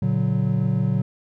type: chord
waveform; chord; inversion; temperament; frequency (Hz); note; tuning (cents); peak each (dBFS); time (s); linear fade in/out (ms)
triangle; Bb augmented; none; equal with one note detuned; 116.54 / 143.06 / 185; Bb2 / D3 / F#3; 0 / -45 / 0; -21; 0.02-1.02; 5
effects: none